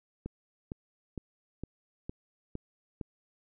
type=click train; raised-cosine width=3 ms; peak=-24 dBFS; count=7; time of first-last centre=0.26-3.012 s; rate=2.18 Hz; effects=none